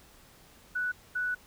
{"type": "tone pair in turn", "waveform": "sine", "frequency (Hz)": [1480, 1480], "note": ["F#6", "F#6"], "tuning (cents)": [0, 0], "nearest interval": "unison", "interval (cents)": 0, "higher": "neither", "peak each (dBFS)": -28, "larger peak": "neither", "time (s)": [[0.75, 0.92], [1.15, 1.35]], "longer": "second", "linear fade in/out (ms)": 10, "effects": ["pink hiss -57 dBFS RMS until 1.46 s"]}